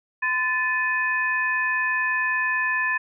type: tone cluster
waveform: sine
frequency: 1021 / 1750 / 2505 Hz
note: C6 / A6 / D#7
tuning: -43 / -10 / +11 cents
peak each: -28 / -22 / -29 dBFS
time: 0.22-2.98 s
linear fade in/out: 10 ms
effects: none

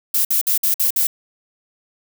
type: noise bursts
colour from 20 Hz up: violet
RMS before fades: -17 dBFS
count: 6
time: 0.14-1.07 s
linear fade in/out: 5 ms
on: 110 ms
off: 54 ms
effects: none

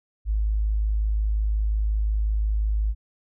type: tone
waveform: sine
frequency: 52.8 Hz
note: G#1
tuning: 29 cents sharp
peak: -20 dBFS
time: 0.25-2.95 s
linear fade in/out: 50 ms
effects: none

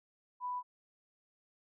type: tone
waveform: sine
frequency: 991 Hz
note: B5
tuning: 6 cents sharp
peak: -35 dBFS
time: 0.4-0.63 s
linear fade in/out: 50 ms
effects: none

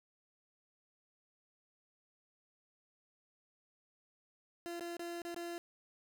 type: tone with dropouts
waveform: 30% pulse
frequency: 343 Hz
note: F4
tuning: 31 cents flat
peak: -38 dBFS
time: 4.66-5.58 s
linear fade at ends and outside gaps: 0 ms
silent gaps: 4.796-4.808 / 4.968-4.994 / 5.218-5.25 / 5.345-5.363 s
effects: none

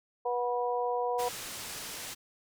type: harmonic tone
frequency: 243.9 Hz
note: B3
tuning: 21 cents flat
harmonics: 2 / 3 / 4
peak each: -31 / -33 / -34 dBFS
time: 0.25-1.29 s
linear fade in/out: 10 ms
type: low-pass noise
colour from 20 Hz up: white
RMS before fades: -41 dBFS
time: 1.18-2.15 s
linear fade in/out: 20 ms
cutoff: 9600 Hz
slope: 12 dB/octave
effects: none

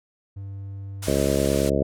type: tone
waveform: triangle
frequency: 98.4 Hz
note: G2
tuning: 7 cents sharp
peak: -30 dBFS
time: 0.36-1.1 s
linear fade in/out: 10 ms
type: band-pass noise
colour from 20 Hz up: white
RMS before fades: -35 dBFS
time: 1.02-1.7 s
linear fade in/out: 10 ms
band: 460 to 11000 Hz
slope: 24 dB/octave
type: harmonic tone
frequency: 69.3 Hz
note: C#2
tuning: in tune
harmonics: 1 / 2 / 3 / 4 / 5 / 6 / 7 / 8 / 9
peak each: -28 / -28 / -28 / -28 / -28 / -28 / -28 / -28 / -28 dBFS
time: 1.07-1.83 s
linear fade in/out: 5 ms
effects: none

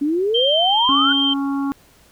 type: exponential sweep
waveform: sine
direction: up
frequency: 277.2 to 1485 Hz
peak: -16 dBFS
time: 0.01-1.13 s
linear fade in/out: 10 ms
type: tone with vibrato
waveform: sine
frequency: 3136 Hz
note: G7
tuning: in tune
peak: -16 dBFS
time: 0.34-1.34 s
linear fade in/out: 10 ms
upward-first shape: sine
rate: 2.6 Hz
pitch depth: 15 cents each way
type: harmonic tone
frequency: 277.2 Hz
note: C#4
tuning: in tune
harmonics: 1 / 3 / 4 / 5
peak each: -19 / -32 / -31 / -37 dBFS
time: 0.89-1.72 s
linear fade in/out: 0 ms
effects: pink hiss -52 dBFS RMS until 2.11 s

